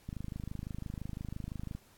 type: click train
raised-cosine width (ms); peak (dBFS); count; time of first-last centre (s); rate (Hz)
5; -27; 44; 0.09-1.75; 25.9
effects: pink hiss -63 dBFS RMS until 1.97 s + AAC 64 kbps